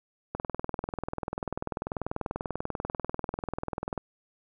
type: click train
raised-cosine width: 1 ms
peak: -17 dBFS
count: 75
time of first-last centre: 0.35-3.977 s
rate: 20.4 Hz
effects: none